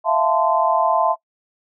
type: chord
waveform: sine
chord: F major seventh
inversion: third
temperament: equal with one note detuned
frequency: 659.3 / 698.5 / 880 / 1033.3 Hz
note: E5 / F5 / A5 / C6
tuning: 0 / 0 / 0 / -22 cents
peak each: -19 / -22 / -20 / -20 dBFS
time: 0.04-1.16 s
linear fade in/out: 50 ms
effects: noise-tail reverb RT60 0.1 s tail -21 dB re dry